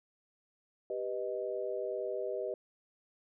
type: chord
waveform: sine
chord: G augmented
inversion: none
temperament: equal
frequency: 392 / 493.9 / 622.3 Hz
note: G4 / B4 / D#5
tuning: 0 / 0 / 0 cents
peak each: -38 / -38 / -38 dBFS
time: 0.9-2.54 s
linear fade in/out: 2 ms
effects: none